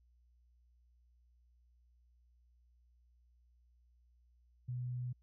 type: tone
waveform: sine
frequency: 124.1 Hz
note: B2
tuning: 9 cents sharp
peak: -37 dBFS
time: 4.68-5.13 s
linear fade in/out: 10 ms
effects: added 60 Hz sine -66 dBFS peak until 5.22 s